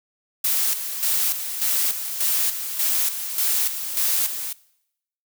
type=noise with tremolo; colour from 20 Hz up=blue; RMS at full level=-21 dBFS; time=0.44-4.53 s; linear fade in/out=5 ms; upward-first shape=square; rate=1.7 Hz; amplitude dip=60%; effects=noise-tail reverb RT60 0.8 s tail -21 dB re dry